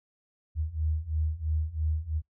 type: beating tone pair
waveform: sine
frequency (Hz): 76.5 / 79.5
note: D#2 / D#2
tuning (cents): -29 / +38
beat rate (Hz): 3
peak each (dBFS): -31 / -29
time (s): 0.55-2.22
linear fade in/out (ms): 50
effects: noise-tail reverb RT60 0.1 s tail -22 dB re dry